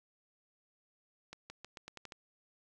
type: accelerating click train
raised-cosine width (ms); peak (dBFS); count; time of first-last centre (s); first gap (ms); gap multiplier
0.2; -29; 8; 1.33-2.122; 170; 0.86
effects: none